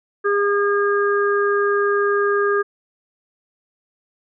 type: harmonic tone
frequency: 406 Hz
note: G#4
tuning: 39 cents flat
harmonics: 1 / 3 / 4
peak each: -17 / -22 / -23 dBFS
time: 0.24-2.63 s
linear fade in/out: 20 ms
effects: none